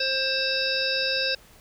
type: harmonic tone with a mistuned harmonic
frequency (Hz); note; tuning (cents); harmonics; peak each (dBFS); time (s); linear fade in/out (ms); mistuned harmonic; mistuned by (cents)
529; C5; +19; 1 / 3 / 5 / 7 / 9 / 10; -30 / -30 / -30 / -30 / -30 / -30; 0-1.35; 5; 7; +49
effects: pink hiss -53 dBFS RMS until 1.6 s